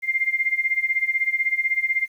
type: tone with tremolo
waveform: sine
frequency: 2105 Hz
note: C7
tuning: 10 cents sharp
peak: -16 dBFS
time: 0.02-2.08 s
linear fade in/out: 50 ms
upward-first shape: sine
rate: 16 Hz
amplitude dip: 85%
effects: 9-bit